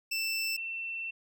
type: tone pair in turn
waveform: 25% pulse / sine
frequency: 2665 / 2691 Hz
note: E7 / E7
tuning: +18 / +35 cents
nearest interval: unison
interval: 17 cents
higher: second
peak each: -26 / -34 dBFS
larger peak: first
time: 0.11-0.57 / 0.57-1.11 s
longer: second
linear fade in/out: 10 ms
effects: none